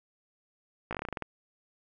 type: slowing click train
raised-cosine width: 0.5 ms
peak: -19 dBFS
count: 11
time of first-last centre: 0.91-1.223 s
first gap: 17 ms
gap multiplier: 1.13
effects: none